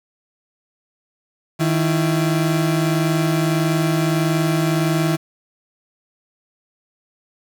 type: tone pair together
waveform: 35% pulse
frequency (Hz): 157.3 / 336.2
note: D#3 / E4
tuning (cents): +19 / +34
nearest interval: octave + minor second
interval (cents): 1315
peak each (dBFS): -16 / -20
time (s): 1.59-5.17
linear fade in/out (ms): 20
effects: 7-bit